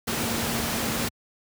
sine tone in noise, 230 Hz, A#3, 23 cents flat, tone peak -32 dBFS, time 0.07-1.09 s, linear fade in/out 10 ms, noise pink, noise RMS -27 dBFS, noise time 0.07-1.09 s, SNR -8 dB, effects high-pass 80 Hz 12 dB/octave

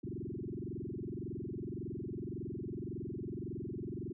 sine tone with frequency modulation, 235.9 Hz, A#3, 21 cents sharp, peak -38 dBFS, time 0.03-4.13 s, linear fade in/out 10 ms, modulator 21.8 Hz, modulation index 6.8, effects none

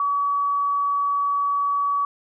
sine tone, 1137 Hz, C#6, 44 cents sharp, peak -19 dBFS, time 0-2.05 s, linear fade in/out 2 ms, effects none

